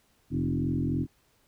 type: tone with frequency modulation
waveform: sine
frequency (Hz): 202.7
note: G#3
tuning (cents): -42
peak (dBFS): -25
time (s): 0.3-1.07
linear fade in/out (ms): 50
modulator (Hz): 43.5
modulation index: 2.7
effects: pink hiss -67 dBFS RMS until 1.47 s